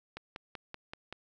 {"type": "click train", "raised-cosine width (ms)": 0.3, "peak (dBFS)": -25, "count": 6, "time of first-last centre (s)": [0.17, 1.126], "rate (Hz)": 5.23, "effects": []}